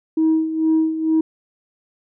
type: tone with tremolo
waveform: sine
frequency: 318.6 Hz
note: D#4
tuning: 41 cents sharp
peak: -11 dBFS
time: 0.17-1.21 s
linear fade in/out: 5 ms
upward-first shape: sine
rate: 2.2 Hz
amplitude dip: 70%
effects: tanh soft clip ceiling -10 dBFS